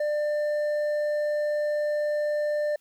triangle tone with hard clipping, 596 Hz, D5, 25 cents sharp, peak -25 dBFS, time 0-2.76 s, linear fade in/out 5 ms, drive 8 dB, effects white hiss -67 dBFS RMS until 2.8 s

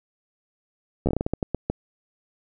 slowing click train, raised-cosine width 2 ms, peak -10 dBFS, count 12, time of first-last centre 1.06-1.7 s, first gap 12 ms, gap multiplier 1.29, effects none

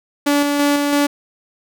sawtooth tone with tremolo, 287.9 Hz, D4, 34 cents flat, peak -9 dBFS, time 0.26-1.07 s, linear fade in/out 10 ms, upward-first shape square, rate 3 Hz, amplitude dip 30%, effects none

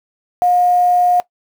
sine tone with quantisation, 715 Hz, F5, 41 cents sharp, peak -10 dBFS, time 0.42-1.2 s, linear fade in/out 0 ms, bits 6, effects noise-tail reverb RT60 0.1 s tail -19 dB re dry

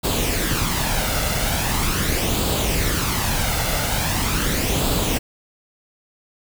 pink noise with flanger, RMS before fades -21 dBFS, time 0.03-5.19 s, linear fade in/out 20 ms, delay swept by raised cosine 0.25 to 1.45 ms, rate 0.41 Hz, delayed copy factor +0.5, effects none

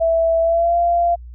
sine tone with pitch glide, 659.3 to 689.7 Hz, E5 to F5, 0 to -22 cents, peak -13 dBFS, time 0-1.16 s, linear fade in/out 20 ms, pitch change +78 cents, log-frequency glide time 0.41-0.77 s, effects added 60 Hz sine -33 dBFS peak until 1.34 s

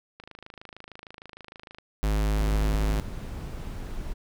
click train, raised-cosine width 0.3 ms, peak -27 dBFS, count 43, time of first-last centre 0.2-1.785 s, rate 26.5 Hz
square tone, 52.2 Hz, G#1, 10 cents sharp, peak -23 dBFS, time 2.03-3 s, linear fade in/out 0 ms
brown noise, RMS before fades -35 dBFS, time 2.36-4.14 s, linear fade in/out 20 ms
effects none

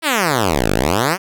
5% pulse exponential two-way sweep, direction down then up, 339 to 46.72 to 200.7 Hz, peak -3 dBFS, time 0.02-1.18 s, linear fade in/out 50 ms, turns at 0.71 s, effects none

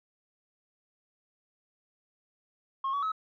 sine tone with pitch steps, 1079 / 1131 / 1286 Hz, C#6 / C#6 / E6, -47 / +34 / -43 cents, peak -26 dBFS, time 2.84-3.119 s, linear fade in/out 5 ms, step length 93 ms, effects tanh soft clip ceiling -26 dBFS

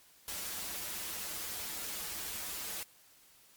white noise with comb filter, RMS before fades -40 dBFS, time 0.28-2.83 s, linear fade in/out 0 ms, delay 7.6 ms, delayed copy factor -0.95, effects white hiss -62 dBFS RMS until 3.56 s + MP3 96 kbps

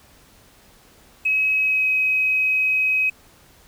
triangle tone with pitch glide, 2554 to 2535 Hz, D#7 to D#7, +45 to +32 cents, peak -13 dBFS, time 1.25-3.1 s, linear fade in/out 10 ms, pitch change -13 cents, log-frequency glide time 1.56-1.88 s, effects tanh soft clip ceiling -15 dBFS + pink hiss -52 dBFS RMS until 3.67 s

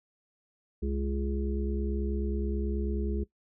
harmonic tone with a mistuned harmonic, 69.3 Hz, C#2, in tune, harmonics 1 / 3 / 5 / 6, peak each -30 / -35 / -37 / -38 dBFS, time 0.82-3.24 s, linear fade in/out 10 ms, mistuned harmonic 1, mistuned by -63 cents, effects noise-tail reverb RT60 0.1 s tail -18 dB re dry

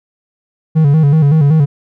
triangle tone with vibrato, 150 Hz, D3, 37 cents sharp, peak -4 dBFS, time 0.75-1.66 s, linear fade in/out 20 ms, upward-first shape square, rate 5.3 Hz, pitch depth 95 cents each way, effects none

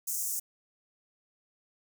pink high-pass noise, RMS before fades -33 dBFS, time 0.07-0.4 s, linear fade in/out 10 ms, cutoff 6200 Hz, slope 48 dB/octave, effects none

